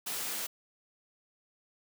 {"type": "high-pass noise", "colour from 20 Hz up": "white", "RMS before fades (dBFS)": -36, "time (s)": [0.06, 0.47], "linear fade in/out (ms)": 10, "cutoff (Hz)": 180, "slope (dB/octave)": 12, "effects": []}